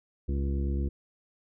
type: harmonic tone with a mistuned harmonic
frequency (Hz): 69.1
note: C#2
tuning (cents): -5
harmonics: 1 / 2 / 3 / 4 / 5 / 6 / 7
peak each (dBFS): -27 / -37 / -37 / -41 / -39 / -52 / -48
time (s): 0.28-0.89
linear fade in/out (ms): 10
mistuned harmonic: 6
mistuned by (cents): -52
effects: none